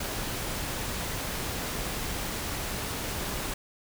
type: noise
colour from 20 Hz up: pink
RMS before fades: -33 dBFS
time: 0-3.54 s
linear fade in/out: 5 ms
effects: none